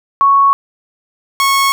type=tone pair in turn; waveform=sine / sawtooth; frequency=1108.7 / 1099.1 Hz; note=C#6 / C#6; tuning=0 / -15 cents; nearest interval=unison; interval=15 cents; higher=first; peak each=-6 dBFS; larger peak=neither; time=0.21-0.53 / 1.4-1.72 s; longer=neither; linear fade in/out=0 ms; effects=none